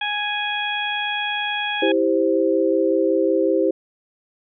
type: harmonic tone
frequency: 830.6 Hz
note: G#5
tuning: in tune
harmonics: 1 / 2 / 3 / 4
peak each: -27 / -27 / -27 / -27 dBFS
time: 0.01-1.92 s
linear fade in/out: 5 ms
type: chord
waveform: sine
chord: C major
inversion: first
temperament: just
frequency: 327 / 392.4 / 523.3 Hz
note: E4 / G4 / C5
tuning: -14 / +2 / 0 cents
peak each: -20 dBFS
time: 1.82-3.71 s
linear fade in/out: 5 ms
effects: none